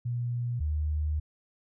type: tone pair in turn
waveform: sine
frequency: 120.6 / 75.97 Hz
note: B2 / D#2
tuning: -41 / -41 cents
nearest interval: minor sixth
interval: 800 cents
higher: first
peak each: -28 / -26 dBFS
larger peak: second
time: 0.05-0.6 / 0.6-1.2 s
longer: second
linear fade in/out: 10 ms
effects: none